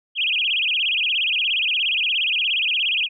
sine tone with vibrato, 2847 Hz, F7, 33 cents sharp, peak -18 dBFS, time 0.15-3.09 s, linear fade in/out 50 ms, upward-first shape sine, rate 17 Hz, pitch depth 270 cents each way, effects none

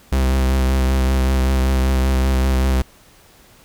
45% pulse tone with vibrato, 65.4 Hz, C2, in tune, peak -14 dBFS, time 0.12-2.82 s, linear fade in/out 5 ms, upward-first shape triangle, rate 5.2 Hz, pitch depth 28 cents each way, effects pink hiss -49 dBFS RMS until 3.64 s

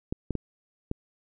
clicks, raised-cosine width 3 ms, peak -16 dBFS, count 4, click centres 0.125 / 0.307 / 0.353 / 0.914 s, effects none

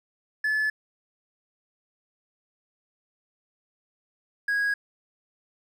triangle tone pair in turn, 1727 / 1649.9 Hz, A6 / G#6, -33 / -12 cents, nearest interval minor second, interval 79 cents, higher first, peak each -20 dBFS, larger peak neither, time 0.44-0.7 / 4.48-4.74 s, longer neither, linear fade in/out 5 ms, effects tanh soft clip ceiling -16 dBFS

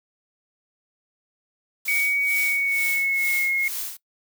blue noise with tremolo, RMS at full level -29 dBFS, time 1.85-3.97 s, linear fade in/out 5 ms, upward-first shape sine, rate 2.2 Hz, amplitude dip 85%
sine tone with pitch glide, 2253 to 2159 Hz, C#7 to C#7, +28 to -46 cents, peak -20 dBFS, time 1.88-3.68 s, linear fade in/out 2 ms, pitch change -74 cents, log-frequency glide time 2.38-3.43 s
effects noise-tail reverb RT60 0.1 s tail -20 dB re dry

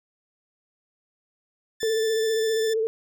15% pulse tone, 1761 Hz, A6, 1 cent sharp, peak -24 dBFS, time 1.8-2.74 s, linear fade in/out 10 ms
sine tone with vibrato, 444.2 Hz, A4, 16 cents sharp, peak -21 dBFS, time 1.83-2.87 s, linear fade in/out 0 ms, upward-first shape sine, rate 15 Hz, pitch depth 39 cents each way
effects none

